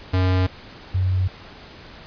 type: tone pair in turn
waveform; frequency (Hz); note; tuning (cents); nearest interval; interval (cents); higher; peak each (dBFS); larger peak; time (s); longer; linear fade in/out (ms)
square / sine; 92.5 / 92.93; F#2 / F#2; 0 / +8; unison; 8; second; -17; neither; 0.13-0.47 / 0.94-1.28; neither; 10
effects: pink hiss -42 dBFS RMS until 2.06 s + resampled to 11025 Hz